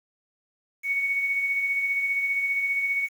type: tone with tremolo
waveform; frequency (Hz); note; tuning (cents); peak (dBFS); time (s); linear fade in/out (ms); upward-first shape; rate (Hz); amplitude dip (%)
sine; 2226; C#7; +7; -21; 0.83-3.09; 50; sine; 15; 40
effects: 8-bit